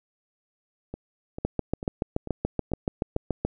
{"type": "two click trains", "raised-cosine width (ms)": 2, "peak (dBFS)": [-21, -11], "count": [6, 15], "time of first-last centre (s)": [[0.94, 3.162], [1.45, 3.45]], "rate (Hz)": [2.25, 7], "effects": []}